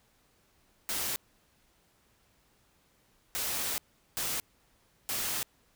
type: noise bursts at uneven times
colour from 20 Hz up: white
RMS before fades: -33 dBFS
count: 4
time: 0.89-1.16 / 3.35-3.78 / 4.17-4.4 / 5.09-5.43 s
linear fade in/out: 0 ms
effects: pink hiss -68 dBFS RMS until 5.75 s